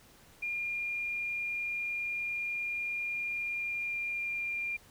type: tone with pitch glide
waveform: sine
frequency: 2410 to 2393 Hz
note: D7 to D7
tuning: +44 to +32 cents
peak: -32 dBFS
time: 0.42-4.77 s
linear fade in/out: 10 ms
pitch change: -12 cents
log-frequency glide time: 3.1-4.58 s
effects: pink hiss -59 dBFS RMS until 4.9 s